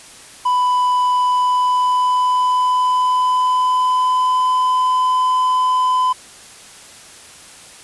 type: tone with pitch glide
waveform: triangle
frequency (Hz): 995 to 1012.4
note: B5 to B5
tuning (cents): +13 to +43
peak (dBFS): -11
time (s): 0.45-6.13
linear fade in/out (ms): 10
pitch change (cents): +30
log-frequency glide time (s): 1.15-4.62
effects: white hiss -40 dBFS RMS until 7.83 s + resampled to 24000 Hz